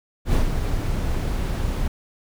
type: noise with ADSR envelope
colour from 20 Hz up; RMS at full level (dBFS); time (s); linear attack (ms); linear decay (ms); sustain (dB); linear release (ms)
brown; -17; 0.25-1.88; 84; 130; -6; 5
effects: none